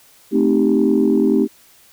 sine chord, A half-diminished seventh, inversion none, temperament equal, 220 / 261.6 / 311.1 / 392 Hz, A3 / C4 / Eb4 / G4, 0 / 0 / 0 / 0 cents, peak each -17 dBFS, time 0.31-1.48 s, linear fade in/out 50 ms, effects tanh soft clip ceiling -4 dBFS + white hiss -50 dBFS RMS until 1.92 s

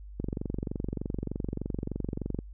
click train, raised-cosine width 3 ms, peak -19 dBFS, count 52, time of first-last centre 0.2-2.389 s, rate 23.3 Hz, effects added 50 Hz sine -42 dBFS peak until 2.53 s

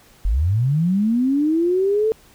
sine linear sweep, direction up, 41.2 to 447.1 Hz, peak -15 dBFS, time 0.25-2.12 s, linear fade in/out 0 ms, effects pink hiss -51 dBFS RMS until 2.34 s

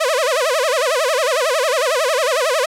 sawtooth tone with vibrato, 565 Hz, C#5, 33 cents sharp, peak -11 dBFS, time 0-2.66 s, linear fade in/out 10 ms, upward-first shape sine, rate 11 Hz, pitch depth 260 cents each way, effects low-pass 11000 Hz 12 dB/octave

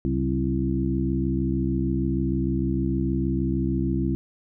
harmonic tone with a mistuned harmonic, 66.5 Hz, C2, 29 cents sharp, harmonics 1 / 2 / 3 / 4 / 5, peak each -28 / -28 / -28 / -28 / -28 dBFS, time 0.05-4.15 s, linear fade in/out 0 ms, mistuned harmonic 3, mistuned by -66 cents, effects none

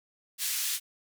white band-pass noise, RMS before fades -31 dBFS, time 0.38-0.8 s, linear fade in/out 50 ms, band 2400 to 14000 Hz, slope 12 dB/octave, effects none

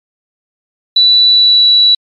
sine tone with pitch glide, 3959 to 3934 Hz, B7 to B7, +3 to -7 cents, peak -4 dBFS, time 0.96-1.95 s, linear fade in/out 5 ms, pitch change -10 cents, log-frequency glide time 1.27-1.65 s, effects MP3 96 kbps

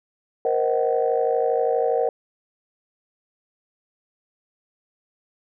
sine chord, C half-diminished seventh, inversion third, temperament just, 470.9 / 523.3 / 627.9 / 753.5 Hz, Bb4 / C5 / Eb5 / Gb5, +18 / 0 / +16 / +31 cents, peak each -21 / -24 / -26 / -25 dBFS, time 0.45-2.09 s, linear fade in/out 2 ms, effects tanh soft clip ceiling -9 dBFS

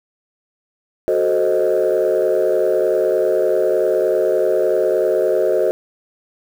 sine chord, F# diminished seventh, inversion none, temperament equal, 370 / 440 / 523.3 / 622.3 Hz, F#4 / A4 / C5 / Eb5, 0 / 0 / 0 / 0 cents, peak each -18 dBFS, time 1.08-5.71 s, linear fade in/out 0 ms, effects tanh soft clip ceiling -8 dBFS + 7-bit

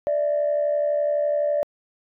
sine tone pair together, 587.1 / 659 Hz, D5 / E5, -1 / -1 cents, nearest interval major second, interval 200 cents, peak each -19 / -27 dBFS, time 0.07-1.63 s, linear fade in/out 0 ms, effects tanh soft clip ceiling -14 dBFS

